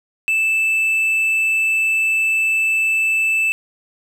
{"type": "tone", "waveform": "triangle", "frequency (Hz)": 2637, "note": "E7", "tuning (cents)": 0, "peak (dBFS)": -13, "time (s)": [0.28, 3.52], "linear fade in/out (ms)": 0, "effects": []}